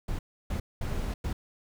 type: noise bursts at uneven times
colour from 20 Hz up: brown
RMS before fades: -31 dBFS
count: 4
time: 0.08-0.19 / 0.5-0.6 / 0.81-1.14 / 1.24-1.33 s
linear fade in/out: 5 ms
effects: none